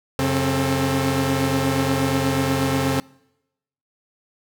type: tone cluster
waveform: sawtooth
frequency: 91.3 / 137.1 / 265.8 / 439.3 Hz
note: F#2 / C#3 / C4 / A4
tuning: -23 / -19 / +27 / -3 cents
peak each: -25 / -19 / -18 / -24 dBFS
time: 0.19-3 s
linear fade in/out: 0 ms
effects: noise-tail reverb RT60 0.9 s tail -25 dB re dry